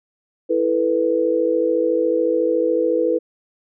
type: chord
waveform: sine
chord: E suspended fourth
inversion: none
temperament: equal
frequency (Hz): 329.6 / 440 / 493.9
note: E4 / A4 / B4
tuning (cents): 0 / 0 / 0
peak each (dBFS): -21 / -22 / -18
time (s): 0.49-3.19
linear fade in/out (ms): 20
effects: none